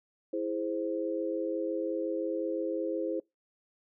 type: chord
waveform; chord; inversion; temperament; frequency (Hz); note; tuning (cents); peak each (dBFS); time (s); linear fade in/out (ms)
sine; E augmented; none; equal; 329.6 / 415.3 / 523.3; E4 / G#4 / B#4; 0 / 0 / 0; -33 / -36 / -34; 0.33-3.2; 5
effects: noise-tail reverb RT60 0.2 s tail -25 dB re dry